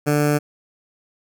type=tone with notch filter; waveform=15% pulse; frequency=147.6 Hz; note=D3; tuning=9 cents sharp; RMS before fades=-18 dBFS; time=0.06-0.39 s; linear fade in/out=20 ms; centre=3600 Hz; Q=1.3; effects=none